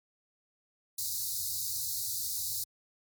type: band-stop noise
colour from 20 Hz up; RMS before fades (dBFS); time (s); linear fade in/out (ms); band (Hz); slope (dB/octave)
white; -34; 0.98-2.64; 5; 130 to 3900; 96
effects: high-pass 80 Hz 12 dB/octave + MP3 96 kbps